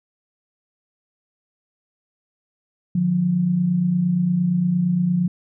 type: tone pair together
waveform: sine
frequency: 150.14 / 178.8 Hz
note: D3 / F3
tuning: +39 / +41 cents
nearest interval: minor third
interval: 302 cents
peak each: -25 / -17 dBFS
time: 2.95-5.28 s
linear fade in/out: 5 ms
effects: none